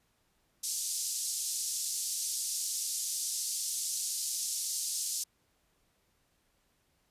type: band-pass noise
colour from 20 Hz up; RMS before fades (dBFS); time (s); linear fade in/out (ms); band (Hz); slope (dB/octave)
pink; -35; 0.63-5.24; 10; 5200 to 11000; 24
effects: pink hiss -73 dBFS RMS until 7.1 s + resampled to 32000 Hz